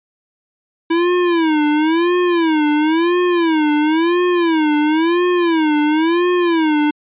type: tone with vibrato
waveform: square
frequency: 326.5 Hz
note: E4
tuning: 17 cents flat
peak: -13 dBFS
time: 0.9-6.91 s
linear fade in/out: 10 ms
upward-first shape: sine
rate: 0.97 Hz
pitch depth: 160 cents each way
effects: resampled to 8000 Hz